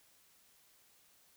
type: silence
effects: white hiss -67 dBFS RMS until 1.36 s